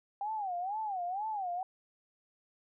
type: tone with vibrato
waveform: sine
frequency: 784 Hz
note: G5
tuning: in tune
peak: -33 dBFS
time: 0.21-1.63 s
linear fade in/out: 2 ms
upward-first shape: sine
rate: 2.1 Hz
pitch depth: 200 cents each way
effects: none